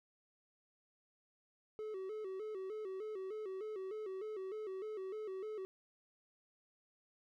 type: tone with vibrato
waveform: triangle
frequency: 404.4 Hz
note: G#4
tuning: 46 cents flat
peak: -39 dBFS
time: 1.79-5.65 s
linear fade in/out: 0 ms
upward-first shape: square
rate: 3.3 Hz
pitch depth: 110 cents each way
effects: none